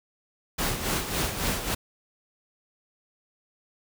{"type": "noise with tremolo", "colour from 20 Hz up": "pink", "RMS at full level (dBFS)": -26, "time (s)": [0.58, 1.75], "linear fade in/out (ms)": 10, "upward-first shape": "sine", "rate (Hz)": 3.6, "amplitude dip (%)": 60, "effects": []}